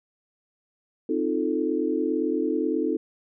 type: chord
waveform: sine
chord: F dominant seventh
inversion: second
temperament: equal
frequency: 261.6 / 311.1 / 349.2 / 440 Hz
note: C4 / Eb4 / F4 / A4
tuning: 0 / 0 / 0 / 0 cents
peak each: -29 / -26 / -29 / -28 dBFS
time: 1.09-2.97 s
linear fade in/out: 5 ms
effects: none